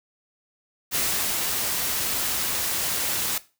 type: noise with ADSR envelope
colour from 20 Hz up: white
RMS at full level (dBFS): -24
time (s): 0.91-3.38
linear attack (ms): 40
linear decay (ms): 380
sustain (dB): -2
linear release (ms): 3
effects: noise-tail reverb RT60 0.3 s tail -17 dB re dry